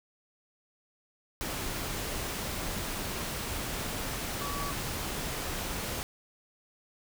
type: tone in noise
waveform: sine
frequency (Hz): 1139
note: C#6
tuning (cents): +47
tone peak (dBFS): -37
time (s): 4.41-4.71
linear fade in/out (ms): 0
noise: pink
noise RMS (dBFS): -35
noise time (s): 1.41-6.03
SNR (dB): -5
effects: none